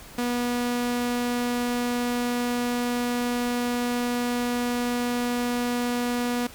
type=tone; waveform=sawtooth; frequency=242.9 Hz; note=B3; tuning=29 cents flat; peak=-20 dBFS; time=0.18-6.47 s; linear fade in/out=5 ms; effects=pink hiss -45 dBFS RMS until 6.54 s